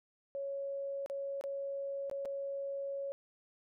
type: tone with dropouts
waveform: sine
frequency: 554.4 Hz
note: C#5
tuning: in tune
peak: -36 dBFS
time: 0.35-3.12 s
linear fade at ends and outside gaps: 0 ms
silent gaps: 1.061-1.099 / 1.411-1.439 / 2.098-2.113 / 2.251-2.256 s
effects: none